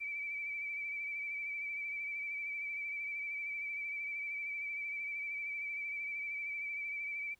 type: tone with vibrato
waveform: sine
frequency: 2309 Hz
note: D7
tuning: 30 cents flat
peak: -37 dBFS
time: 0-7.35 s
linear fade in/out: 20 ms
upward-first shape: sine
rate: 13 Hz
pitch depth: 31 cents each way
effects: pink hiss -72 dBFS RMS until 7.39 s